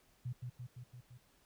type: tone with echo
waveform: sine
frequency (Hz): 123.47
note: B2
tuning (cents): 0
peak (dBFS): -37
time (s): 0.25-0.33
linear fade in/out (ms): 10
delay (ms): 170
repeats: 5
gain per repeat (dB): -3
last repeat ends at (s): 1.18
effects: pink hiss -70 dBFS RMS until 1.45 s